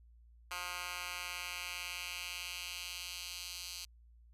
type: tone with high-pass filter sweep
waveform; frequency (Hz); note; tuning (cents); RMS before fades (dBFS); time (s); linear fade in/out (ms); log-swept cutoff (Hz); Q
10% pulse; 178.2; F3; +35; -43; 0.51-3.85; 2; 1500 to 4100; 1.6
effects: added 58 Hz sine -58 dBFS peak until 4.33 s + resampled to 32000 Hz